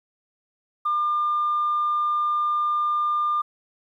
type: tone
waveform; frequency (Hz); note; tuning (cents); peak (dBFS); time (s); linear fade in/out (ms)
sine; 1200; D6; +37; -19; 0.85-3.42; 10
effects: tanh soft clip ceiling -16 dBFS + 10-bit